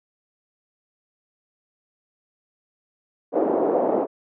white band-pass noise, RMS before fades -21 dBFS, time 3.32-4.07 s, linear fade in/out 50 ms, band 280 to 640 Hz, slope 24 dB/octave, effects none

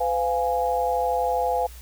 sine chord, F diminished, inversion second, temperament equal with one note detuned, 505.4 / 698.5 / 830.6 Hz, Cb5 / F5 / Ab5, +40 / 0 / 0 cents, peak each -25 dBFS, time 0-1.67 s, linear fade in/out 10 ms, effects added 60 Hz sine -40 dBFS peak until 1.81 s + white hiss -48 dBFS RMS until 1.81 s

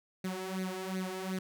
sawtooth tone with flanger, 187.3 Hz, F#3, 21 cents sharp, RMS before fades -37 dBFS, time 0.24-1.39 s, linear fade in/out 5 ms, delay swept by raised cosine 0.47 to 3.07 ms, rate 2.7 Hz, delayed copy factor +0.75, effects none

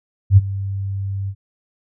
sine tone with ADSR envelope, 98 Hz, G2, in tune, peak -3 dBFS, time 0.3-1.35 s, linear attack 71 ms, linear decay 29 ms, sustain -18 dB, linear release 64 ms, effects none

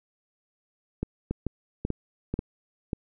two click trains, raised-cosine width 3 ms, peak -15 / -15 dBFS, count 4 / 4, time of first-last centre 1.03-2.34 / 1.31-2.932 s, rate 2.29 / 1.85 Hz, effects none

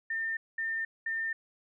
sine tone bursts, 1806 Hz, A6, 45 cents sharp, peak -30 dBFS, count 3, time 0.1-1.33 s, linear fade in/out 5 ms, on 270 ms, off 210 ms, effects none

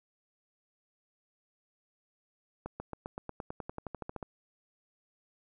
accelerating click train, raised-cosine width 1 ms, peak -24 dBFS, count 17, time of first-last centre 2.66-4.228 s, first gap 140 ms, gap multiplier 0.95, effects none

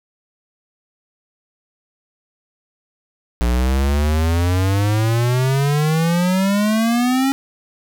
square exponential sweep, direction up, 58.1 to 274.5 Hz, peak -15 dBFS, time 3.41-7.32 s, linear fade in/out 0 ms, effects none

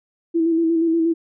sine tone with vibrato, 329.6 Hz, E4, in tune, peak -15 dBFS, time 0.34-1.14 s, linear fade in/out 20 ms, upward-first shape square, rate 8.4 Hz, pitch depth 28 cents each way, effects none

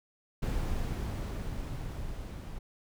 brown noise with level ramp, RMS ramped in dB -31 to -41 dBFS, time 0.42-2.59 s, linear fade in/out 10 ms, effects none

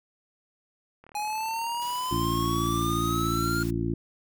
click train, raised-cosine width 0.5 ms, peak -35 dBFS, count 63, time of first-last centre 1.04-2.663 s, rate 38.2 Hz
square exponential sweep, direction up, 830.6 to 1416 Hz, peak -29 dBFS, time 1.15-3.63 s, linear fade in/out 2 ms
white noise, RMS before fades -44 dBFS, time 1.81-3.71 s, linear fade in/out 10 ms
harmonic tone, 57 Hz, A#1, 38 cents flat, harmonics 1 / 2 / 3 / 4 / 5 / 6, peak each -34 / -31 / -33 / -37 / -32 / -31 dBFS, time 2.11-3.94 s, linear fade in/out 5 ms
effects none

